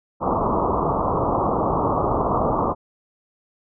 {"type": "low-pass noise", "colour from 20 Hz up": "white", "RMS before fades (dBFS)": -21, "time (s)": [0.2, 2.75], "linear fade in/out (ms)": 50, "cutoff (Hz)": 1200, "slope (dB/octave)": 96, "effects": []}